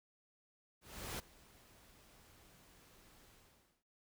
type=noise with ADSR envelope; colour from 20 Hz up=pink; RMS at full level=-42 dBFS; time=0.81-3.84 s; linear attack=380 ms; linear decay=13 ms; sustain=-22 dB; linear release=540 ms; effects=none

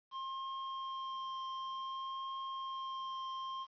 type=tone with vibrato; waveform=square; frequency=1062 Hz; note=C6; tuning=25 cents sharp; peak=-40 dBFS; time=0.11-3.67 s; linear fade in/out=50 ms; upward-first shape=triangle; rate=0.55 Hz; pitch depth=11 cents each way; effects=resampled to 11025 Hz + 11-bit

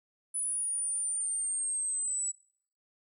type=exponential sweep; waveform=sine; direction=down; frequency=9990 to 7840 Hz; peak=-27 dBFS; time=0.34-2.32 s; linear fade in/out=20 ms; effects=noise-tail reverb RT60 0.6 s tail -25 dB re dry + tanh soft clip ceiling -29 dBFS

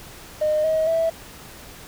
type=tone with pitch steps; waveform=triangle; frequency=612 / 633.6 / 655.9 Hz; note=D#5 / D#5 / E5; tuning=-29 / +31 / -9 cents; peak=-14 dBFS; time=0.41-1.1 s; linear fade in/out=10 ms; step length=230 ms; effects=tanh soft clip ceiling -15 dBFS + pink hiss -42 dBFS RMS until 1.87 s

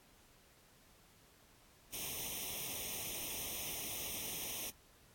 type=noise with comb filter; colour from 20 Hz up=white; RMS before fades=-42 dBFS; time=1.92-4.71 s; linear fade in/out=20 ms; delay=0.33 ms; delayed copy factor=+0.95; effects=pink hiss -65 dBFS RMS until 5.14 s + AAC 64 kbps

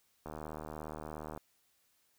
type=click train; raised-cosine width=1 ms; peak=-29 dBFS; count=87; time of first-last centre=0.26-1.375 s; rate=77.1 Hz; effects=white hiss -73 dBFS RMS until 2.18 s

